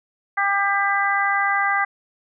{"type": "harmonic tone", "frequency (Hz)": 398.5, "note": "G4", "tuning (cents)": 28, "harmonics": [2, 3, 4, 5], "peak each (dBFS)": [-23, -23, -23, -23], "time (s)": [0.37, 1.85], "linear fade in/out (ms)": 10, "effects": []}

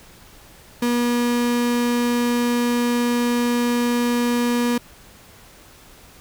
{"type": "tone", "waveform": "35% pulse", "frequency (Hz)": 240.6, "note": "B3", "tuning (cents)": -45, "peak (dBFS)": -16, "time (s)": [0.82, 4.78], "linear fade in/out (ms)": 5, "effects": ["pink hiss -47 dBFS RMS until 6.2 s"]}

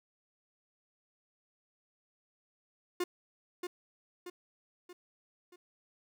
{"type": "tone with echo", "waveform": "45% pulse", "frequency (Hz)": 356.4, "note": "F4", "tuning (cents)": 35, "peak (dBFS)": -30, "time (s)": [3, 3.04], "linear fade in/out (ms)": 5, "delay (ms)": 630, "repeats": 4, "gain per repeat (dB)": -6, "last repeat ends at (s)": 5.56, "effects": []}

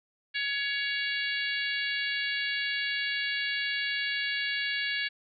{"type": "harmonic tone", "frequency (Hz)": 561, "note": "C#5", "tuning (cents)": 21, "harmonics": [3, 4, 5, 6, 7, 8], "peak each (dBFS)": [-32, -34, -36, -38, -39, -40], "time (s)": [0.34, 5.09], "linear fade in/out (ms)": 20, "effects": []}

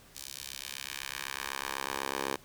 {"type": "tone with high-pass filter sweep", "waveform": "10% pulse", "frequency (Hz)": 68, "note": "C#2", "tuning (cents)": -33, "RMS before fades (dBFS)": -38, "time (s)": [0.15, 2.36], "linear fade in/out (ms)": 5, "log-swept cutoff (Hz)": [5200, 480], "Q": 0.91, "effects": ["pink hiss -57 dBFS RMS until 2.44 s"]}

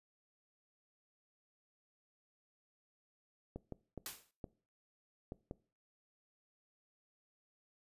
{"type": "clicks", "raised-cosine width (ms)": 2, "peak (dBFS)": -30, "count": 6, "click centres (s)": [3.56, 3.723, 3.977, 4.442, 5.321, 5.511]}
{"type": "noise with exponential decay", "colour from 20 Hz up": "white", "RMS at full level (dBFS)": -40, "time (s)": [4.06, 4.31], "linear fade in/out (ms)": 1, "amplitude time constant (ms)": 53}
{"effects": ["noise-tail reverb RT60 0.4 s tail -21 dB re dry", "resampled to 32000 Hz"]}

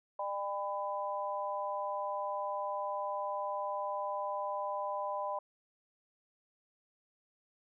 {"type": "harmonic tone", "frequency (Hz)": 200, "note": "G3", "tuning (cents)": 35, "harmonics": [3, 4, 5], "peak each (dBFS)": [-38, -40, -37], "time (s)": [0.19, 5.39], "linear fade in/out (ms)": 5, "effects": []}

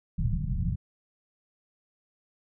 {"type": "low-pass noise", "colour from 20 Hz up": "white", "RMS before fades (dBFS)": -28, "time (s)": [0.18, 0.76], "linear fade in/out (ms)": 10, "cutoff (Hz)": 170, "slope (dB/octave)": 48, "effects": []}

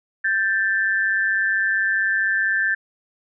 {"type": "tone pair together", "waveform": "sine", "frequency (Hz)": [1568, 1763.6], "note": ["G6", "A6"], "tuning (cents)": [0, 4], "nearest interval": "major second", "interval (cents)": 204, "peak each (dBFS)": [-21, -20], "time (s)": [0.24, 2.75], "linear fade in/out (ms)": 10, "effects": []}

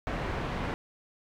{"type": "low-pass noise", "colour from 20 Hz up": "pink", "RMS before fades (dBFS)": -33, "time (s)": [0.07, 0.74], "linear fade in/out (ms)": 0, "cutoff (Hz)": 2000, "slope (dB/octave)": 12, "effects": []}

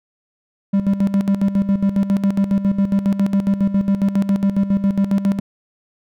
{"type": "tone with tremolo", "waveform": "triangle", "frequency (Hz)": 197.6, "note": "G3", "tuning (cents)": 14, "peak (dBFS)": -10, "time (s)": [0.73, 5.4], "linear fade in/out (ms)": 10, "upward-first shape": "square", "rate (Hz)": 7.3, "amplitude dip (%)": 70, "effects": []}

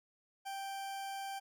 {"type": "tone", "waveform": "40% pulse", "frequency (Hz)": 784, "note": "G5", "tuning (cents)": 0, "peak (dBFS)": -39, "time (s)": [0.45, 1.4], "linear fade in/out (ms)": 20, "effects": []}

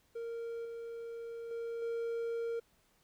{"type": "tone with level steps", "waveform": "triangle", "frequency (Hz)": 463.5, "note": "A#4", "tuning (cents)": -10, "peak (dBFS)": [-36, -39, -35, -32], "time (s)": [0.15, 2.6], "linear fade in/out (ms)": 10, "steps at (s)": [0.65, 1.51, 1.82], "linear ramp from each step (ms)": 2, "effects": ["pink hiss -71 dBFS RMS until 3.03 s"]}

